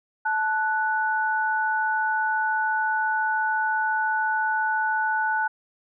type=tone pair together; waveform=sine; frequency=872.9 / 1480 Hz; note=A5 / F#6; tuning=-14 / 0 cents; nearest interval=major sixth; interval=914 cents; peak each=-24 dBFS; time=0.25-5.48 s; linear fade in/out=10 ms; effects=none